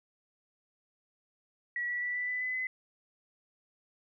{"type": "tone with pitch steps", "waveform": "sine", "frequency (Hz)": [1931, 1946.7, 1962.5, 1978.4, 1994.5, 2011, 2027], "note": ["B6", "B6", "B6", "B6", "B6", "B6", "B6"], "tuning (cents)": [-39, -25, -11, 3, 17, 31, 45], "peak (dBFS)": -31, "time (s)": [1.76, 2.67], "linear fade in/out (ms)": 2, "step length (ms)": 130, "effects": []}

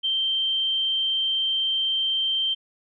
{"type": "tone", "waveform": "sine", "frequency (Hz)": 3136, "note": "G7", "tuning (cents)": 0, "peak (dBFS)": -21, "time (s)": [0.03, 2.55], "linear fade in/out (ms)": 20, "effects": []}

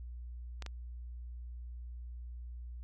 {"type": "clicks", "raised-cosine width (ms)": 0.2, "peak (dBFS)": -26, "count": 2, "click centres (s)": [0.623, 0.663], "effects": ["added 60 Hz sine -42 dBFS peak until 2.83 s"]}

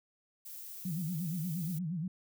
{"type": "noise", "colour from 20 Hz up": "violet", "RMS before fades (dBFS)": -46, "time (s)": [0.45, 1.79], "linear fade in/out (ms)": 10}
{"type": "tone with vibrato", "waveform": "sine", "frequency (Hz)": 168.7, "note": "E3", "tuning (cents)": 40, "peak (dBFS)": -33, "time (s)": [0.85, 2.08], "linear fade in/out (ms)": 5, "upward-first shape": "sine", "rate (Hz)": 8.5, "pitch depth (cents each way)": 180}
{"effects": []}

